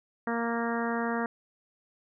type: harmonic tone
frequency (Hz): 232.8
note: A#3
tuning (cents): -2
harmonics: 1 / 2 / 3 / 4 / 5 / 6 / 7 / 8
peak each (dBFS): -31 / -34 / -36 / -37 / -38 / -39 / -39 / -40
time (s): 0.27-1.26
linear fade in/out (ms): 2
effects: none